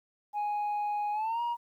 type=tone with pitch glide; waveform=sine; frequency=830.6 to 948.6 Hz; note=G#5 to A#5; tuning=0 to +30 cents; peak=-26 dBFS; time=0.33-1.57 s; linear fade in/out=50 ms; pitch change=+230 cents; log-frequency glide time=1.12-1.41 s; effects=tanh soft clip ceiling -28 dBFS + 11-bit